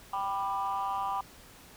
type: chord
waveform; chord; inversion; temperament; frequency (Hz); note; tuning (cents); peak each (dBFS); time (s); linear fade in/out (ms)
sine; G major; none; equal with one note detuned; 784 / 987.8 / 1190.4; G5 / B5 / D6; 0 / 0 / +23; -32 / -32 / -34; 0.13-1.21; 5
effects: tanh soft clip ceiling -24 dBFS + pink hiss -53 dBFS RMS until 1.76 s